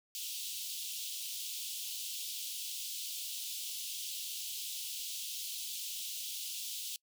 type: high-pass noise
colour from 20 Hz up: pink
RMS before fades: -41 dBFS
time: 0.15-6.96 s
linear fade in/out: 0 ms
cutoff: 2900 Hz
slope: 48 dB/octave
effects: noise-tail reverb RT60 0.1 s tail -25 dB re dry